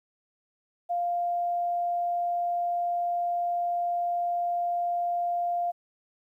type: tone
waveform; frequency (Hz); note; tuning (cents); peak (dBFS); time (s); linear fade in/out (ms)
sine; 698.5; F5; 0; -25; 0.89-5.72; 20
effects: 11-bit